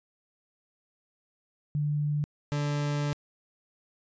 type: tone pair in turn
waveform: sine / 40% pulse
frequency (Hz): 147.8 / 145.93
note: D3 / D3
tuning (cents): +11 / -11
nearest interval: unison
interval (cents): 22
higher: first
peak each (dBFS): -25 / -26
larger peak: first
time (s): 1.75-2.24 / 2.52-3.13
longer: second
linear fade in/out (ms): 0
effects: resampled to 16000 Hz